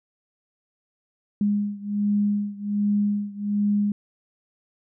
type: beating tone pair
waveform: sine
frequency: 204.9 / 206.2 Hz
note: G#3 / G#3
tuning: -23 / -12 cents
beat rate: 1.3 Hz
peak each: -23 / -25 dBFS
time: 1.41-3.92 s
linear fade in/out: 2 ms
effects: none